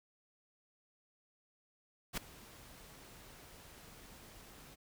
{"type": "noise with ADSR envelope", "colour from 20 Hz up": "pink", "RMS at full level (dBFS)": -35, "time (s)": [2.13, 4.76], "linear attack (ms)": 44, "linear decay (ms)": 5, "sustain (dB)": -21, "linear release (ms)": 27, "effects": []}